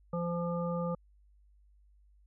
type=harmonic tone; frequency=172.2 Hz; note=F3; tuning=24 cents flat; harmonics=1 / 3 / 5 / 7; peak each=-33 / -35 / -45 / -41 dBFS; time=0.13-0.95 s; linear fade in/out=5 ms; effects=added 50 Hz sine -60 dBFS peak until 2.26 s